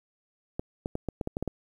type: clicks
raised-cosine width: 2 ms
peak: -17 dBFS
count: 9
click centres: 0.595 / 0.859 / 0.954 / 1.087 / 1.212 / 1.274 / 1.369 / 1.426 / 1.477 s
effects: 9-bit